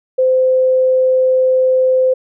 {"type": "tone", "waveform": "sine", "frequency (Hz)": 516, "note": "C5", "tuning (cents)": -24, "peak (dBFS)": -9, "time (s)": [0.18, 2.14], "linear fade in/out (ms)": 10, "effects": []}